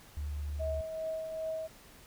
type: tone with vibrato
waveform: sine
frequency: 73.42 Hz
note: D2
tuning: in tune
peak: -34 dBFS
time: 0.17-0.81 s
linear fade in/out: 0 ms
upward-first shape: sine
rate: 19 Hz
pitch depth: 37 cents each way
type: tone with tremolo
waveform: sine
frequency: 639 Hz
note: D#5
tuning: 46 cents sharp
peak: -32 dBFS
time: 0.59-1.68 s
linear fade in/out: 20 ms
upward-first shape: triangle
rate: 2.5 Hz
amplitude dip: 50%
effects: pink hiss -56 dBFS RMS until 2.06 s